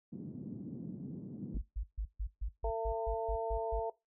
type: band-pass noise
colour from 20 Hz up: white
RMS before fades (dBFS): -44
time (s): 0.12-1.58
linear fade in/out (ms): 10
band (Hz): 140 to 250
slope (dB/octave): 24
type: tone bursts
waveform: sine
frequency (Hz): 51.4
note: G#1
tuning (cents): -17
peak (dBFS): -33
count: 11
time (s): 1.54-3.798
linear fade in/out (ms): 10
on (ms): 78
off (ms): 140
type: harmonic tone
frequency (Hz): 225.2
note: A3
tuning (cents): +40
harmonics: 2 / 3 / 4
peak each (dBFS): -36 / -38 / -40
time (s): 2.64-3.9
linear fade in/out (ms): 5
effects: noise-tail reverb RT60 0.2 s tail -19 dB re dry